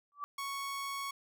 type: tone with exponential growth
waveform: sine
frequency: 1156 Hz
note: D6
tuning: 28 cents flat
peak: -32 dBFS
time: 0.12-0.24 s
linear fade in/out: 0 ms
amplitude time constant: 24 ms
type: tone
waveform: sawtooth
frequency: 1108.7 Hz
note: C#6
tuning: in tune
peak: -33 dBFS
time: 0.38-1.11 s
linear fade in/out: 5 ms
effects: none